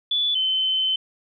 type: tone pair in turn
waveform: sine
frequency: 3456 / 3063 Hz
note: A7 / G7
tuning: -32 / -41 cents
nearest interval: major second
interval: 209 cents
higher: first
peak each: -19 dBFS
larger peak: neither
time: 0.11-0.35 / 0.35-0.96 s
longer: second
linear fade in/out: 5 ms
effects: none